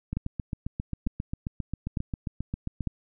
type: two click trains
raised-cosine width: 5 ms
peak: -18 / -15 dBFS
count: 21 / 4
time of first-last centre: 0.13-2.807 / 0.17-2.873 s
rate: 7.47 / 1.11 Hz
effects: none